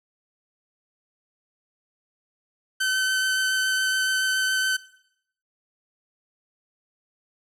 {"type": "tone with vibrato", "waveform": "sawtooth", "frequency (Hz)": 1529, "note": "G6", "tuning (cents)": -44, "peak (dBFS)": -18, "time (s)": [2.8, 4.77], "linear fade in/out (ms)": 10, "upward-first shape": "sine", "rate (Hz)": 7.1, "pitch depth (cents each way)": 9, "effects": ["noise-tail reverb RT60 0.7 s tail -18 dB re dry", "low-pass 12000 Hz 12 dB/octave"]}